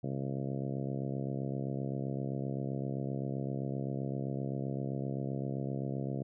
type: harmonic tone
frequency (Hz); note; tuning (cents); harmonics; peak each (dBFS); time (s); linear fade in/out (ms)
67.7; C#2; -40; 2 / 3 / 4 / 5 / 6 / 7 / 8 / 9 / 10; -36 / -40 / -42 / -44 / -46 / -47 / -48 / -49 / -50; 0.03-6.23; 10
effects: none